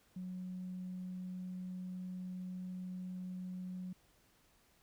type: tone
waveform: sine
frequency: 183.2 Hz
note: F#3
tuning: 17 cents flat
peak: -40 dBFS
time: 0.16-3.93 s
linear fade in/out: 5 ms
effects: tanh soft clip ceiling -36 dBFS + pink hiss -70 dBFS RMS until 4.82 s